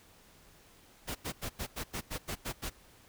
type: noise bursts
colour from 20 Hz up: pink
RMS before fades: -37 dBFS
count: 10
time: 1.07-2.701 s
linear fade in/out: 20 ms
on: 83 ms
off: 89 ms
effects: pink hiss -60 dBFS RMS until 3.08 s